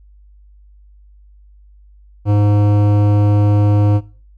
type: tone with hard clipping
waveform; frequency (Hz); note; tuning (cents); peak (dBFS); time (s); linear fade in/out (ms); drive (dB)
sine; 103.3; G#2; -9; -12; 2.25-4.01; 50; 15
effects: noise-tail reverb RT60 0.4 s tail -21 dB re dry + added 50 Hz sine -42 dBFS peak until 4.37 s